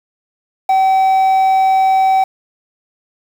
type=tone with quantisation; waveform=triangle; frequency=765 Hz; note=G5; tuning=42 cents flat; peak=-7 dBFS; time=0.69-2.24 s; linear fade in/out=5 ms; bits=6; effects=none